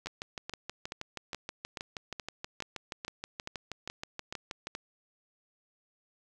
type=two click trains; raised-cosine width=0.2 ms; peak=-20 / -20 dBFS; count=30 / 12; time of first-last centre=0.06-4.67 / 0.07-4.751 s; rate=6.29 / 2.35 Hz; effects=none